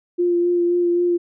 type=tone with vibrato; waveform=sine; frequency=349.2 Hz; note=F4; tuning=in tune; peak=-15 dBFS; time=0.18-1.18 s; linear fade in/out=20 ms; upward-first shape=sine; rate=3.8 Hz; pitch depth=16 cents each way; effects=none